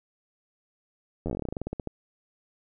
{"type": "slowing click train", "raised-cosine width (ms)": 2, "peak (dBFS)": -18, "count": 19, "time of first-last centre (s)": [1.26, 1.873], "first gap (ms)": 11, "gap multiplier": 1.12, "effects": []}